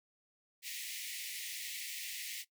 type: high-pass noise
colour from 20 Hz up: pink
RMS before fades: -43 dBFS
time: 0.62-2.45 s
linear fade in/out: 50 ms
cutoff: 1900 Hz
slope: 96 dB/octave
effects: noise-tail reverb RT60 0.1 s tail -17 dB re dry